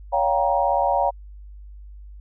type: chord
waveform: sine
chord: G half-diminished seventh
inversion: second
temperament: just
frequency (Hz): 564.5 / 705.6 / 784 / 940.8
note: Db5 / F5 / G5 / Bb5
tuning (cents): +31 / +18 / 0 / +16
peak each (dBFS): -23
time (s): 0.12-1.11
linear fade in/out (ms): 20
effects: added 50 Hz sine -38 dBFS peak until 2.2 s